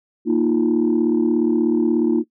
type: chord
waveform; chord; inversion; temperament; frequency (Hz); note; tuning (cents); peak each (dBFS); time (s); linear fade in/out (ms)
sine; Bb suspended fourth; none; equal with one note detuned; 233.1 / 311.1 / 347.8; Bb3 / Eb4 / F4; 0 / 0 / -7; -18; 0.25-2.24; 50
effects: noise-tail reverb RT60 0.1 s tail -20 dB re dry + tanh soft clip ceiling -9 dBFS